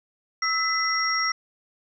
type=tone cluster; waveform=sine; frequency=1304 / 2006 / 5580 Hz; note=E6 / B6 / F8; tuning=-19 / +26 / -2 cents; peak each=-26 dBFS; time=0.42-1.32 s; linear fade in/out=5 ms; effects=none